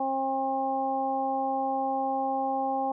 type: harmonic tone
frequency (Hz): 267.9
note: C4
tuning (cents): +41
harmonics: 1 / 2 / 3 / 4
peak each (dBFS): -34 / -33 / -27 / -39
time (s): 0-2.92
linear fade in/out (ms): 5
effects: none